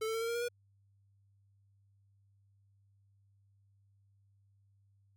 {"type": "tone with pitch steps", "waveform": "square", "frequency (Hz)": [438.9, 445.8, 452.8, 459.9, 467.2, 474.5, 482], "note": ["A4", "A4", "A4", "A#4", "A#4", "A#4", "B4"], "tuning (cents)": [-4, 23, 50, -23, 4, 31, -42], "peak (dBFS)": -34, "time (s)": [0.01, 0.486], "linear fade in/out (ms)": 10, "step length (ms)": 68, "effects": ["added 99 Hz sine -66 dBFS peak until 5.16 s"]}